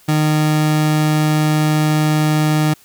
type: tone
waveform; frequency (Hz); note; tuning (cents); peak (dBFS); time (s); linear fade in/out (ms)
30% pulse; 153.3; D#3; -25; -10; 0.08-2.74; 10
effects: white hiss -49 dBFS RMS until 2.84 s